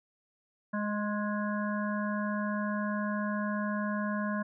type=harmonic tone with a mistuned harmonic; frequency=207.7 Hz; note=G#3; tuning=in tune; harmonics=1 / 3 / 5 / 7 / 8; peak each=-31 / -38 / -38 / -42 / -40 dBFS; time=0.73-4.43 s; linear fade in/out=10 ms; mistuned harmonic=5; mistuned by=+23 cents; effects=none